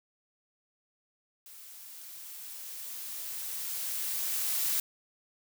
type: noise with level ramp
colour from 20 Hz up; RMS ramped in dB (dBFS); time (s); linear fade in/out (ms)
blue; -50 to -29; 1.46-4.8; 2
effects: none